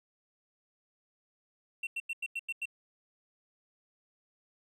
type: tone bursts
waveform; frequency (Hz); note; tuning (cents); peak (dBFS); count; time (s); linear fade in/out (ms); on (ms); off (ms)
triangle; 2715; F7; -50; -31; 7; 1.83-2.656; 5; 40; 91
effects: resampled to 32000 Hz